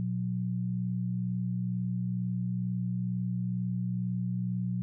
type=tone pair together; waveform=sine; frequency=119.8 / 181.97 Hz; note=A#2 / F#3; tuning=+48 / -29 cents; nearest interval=perfect fifth; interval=723 cents; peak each=-32 / -31 dBFS; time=0-4.82 s; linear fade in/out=0 ms; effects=none